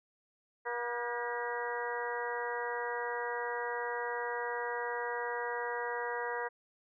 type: harmonic tone with a mistuned harmonic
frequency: 240 Hz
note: B3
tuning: 49 cents flat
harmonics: 2 / 3 / 4 / 5 / 6 / 7 / 8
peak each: -38 / -44 / -39 / -45 / -47 / -42 / -42 dBFS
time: 0.65-6.49 s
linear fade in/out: 20 ms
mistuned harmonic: 7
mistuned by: -60 cents
effects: none